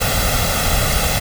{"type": "noise with comb filter", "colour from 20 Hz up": "pink", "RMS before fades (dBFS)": -17, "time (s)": [0, 1.2], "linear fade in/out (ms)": 20, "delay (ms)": 1.5, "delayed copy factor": 0.75, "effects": []}